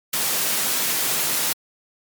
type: high-pass noise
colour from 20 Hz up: white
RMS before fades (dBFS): -22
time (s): 0.13-1.53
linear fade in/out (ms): 5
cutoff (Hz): 120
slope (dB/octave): 48
effects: MP3 96 kbps